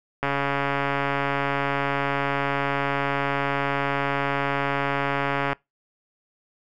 click train, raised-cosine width 0.5 ms, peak -9 dBFS, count 743, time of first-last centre 0.23-5.53 s, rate 140 Hz, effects noise-tail reverb RT60 0.2 s tail -24 dB re dry

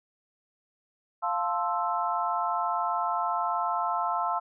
sine chord, F major seventh, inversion none, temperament equal, 698.5 / 880 / 1046.5 / 1318.5 Hz, F5 / A5 / C6 / E6, 0 / 0 / 0 / 0 cents, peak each -31 dBFS, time 1.22-4.4 s, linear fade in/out 20 ms, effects none

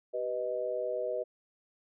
sine chord, G augmented, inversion none, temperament equal with one note detuned, 386.6 / 493.9 / 622.3 Hz, G4 / B4 / D#5, -24 / 0 / 0 cents, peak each -39 / -34 / -34 dBFS, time 0.13-1.24 s, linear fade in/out 20 ms, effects none

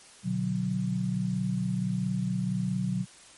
sine chord, B minor, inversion none, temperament equal with one note detuned, 123.47 / 147.94 / 185 Hz, B2 / D3 / F#3, 0 / +13 / 0 cents, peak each -32 / -34 / -28 dBFS, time 0.23-3.06 s, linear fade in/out 50 ms, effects white hiss -52 dBFS RMS until 3.37 s + MP3 48 kbps

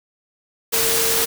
sine tone in noise, 455.1 Hz, A#4, 42 cents flat, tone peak -25 dBFS, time 0.72-1.26 s, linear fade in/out 20 ms, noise white, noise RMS -19 dBFS, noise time 0.72-1.26 s, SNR -9 dB, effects none

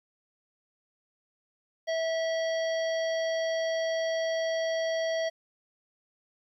harmonic tone with a mistuned harmonic, 652 Hz, E5, 19 cents flat, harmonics 1 / 3 / 5 / 7 / 9, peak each -27 / -37 / -41 / -44 / -46 dBFS, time 1.87-5.3 s, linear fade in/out 20 ms, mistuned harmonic 9, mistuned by -70 cents, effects 11-bit

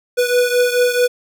square beating tone pair, 490 / 494.6 Hz, B4 / B4, -14 / +3 cents, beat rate 4.6 Hz, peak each -15 / -19 dBFS, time 0.17-1.08 s, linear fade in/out 20 ms, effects none

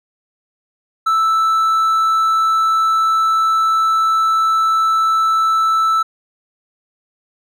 triangle tone, 1318.5 Hz, E6, in tune, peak -10 dBFS, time 1.06-6.03 s, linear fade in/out 10 ms, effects none

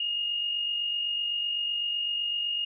sine tone with amplitude modulation, 2849 Hz, F7, 34 cents sharp, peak -25 dBFS, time 0-2.65 s, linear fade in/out 5 ms, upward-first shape sine, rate 47.9 Hz, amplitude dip 40%, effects none

